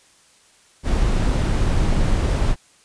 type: noise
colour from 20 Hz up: brown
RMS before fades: -18 dBFS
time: 0.83-2.56 s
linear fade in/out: 50 ms
effects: white hiss -54 dBFS RMS until 2.84 s + resampled to 22050 Hz